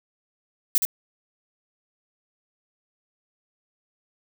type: noise with echo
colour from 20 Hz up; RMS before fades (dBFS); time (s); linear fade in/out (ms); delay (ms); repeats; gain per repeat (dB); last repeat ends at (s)
violet; -19; 0.75-0.78; 0; 71; 1; -4; 0.851
effects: none